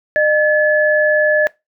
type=tone pair together; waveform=sine; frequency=608.2 / 1718 Hz; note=D#5 / A6; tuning=-40 / -42 cents; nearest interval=octave + tritone; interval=1798 cents; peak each=-13 dBFS; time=0.16-1.47 s; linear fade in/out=0 ms; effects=noise-tail reverb RT60 0.2 s tail -21 dB re dry